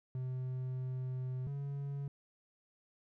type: tone pair in turn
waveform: triangle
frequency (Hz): 128.5 / 140.54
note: C3 / C#3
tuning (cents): -31 / +24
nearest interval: major second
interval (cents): 155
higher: second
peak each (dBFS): -34 / -35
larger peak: first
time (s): 0.15-1.47 / 1.47-2.08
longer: first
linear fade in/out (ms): 2
effects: none